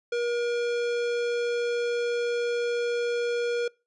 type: tone with hard clipping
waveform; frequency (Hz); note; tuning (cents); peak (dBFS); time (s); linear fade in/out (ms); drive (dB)
sine; 476.9; A#4; +39; -27; 0.12-3.68; 5; 17
effects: noise-tail reverb RT60 0.3 s tail -25 dB re dry + resampled to 24000 Hz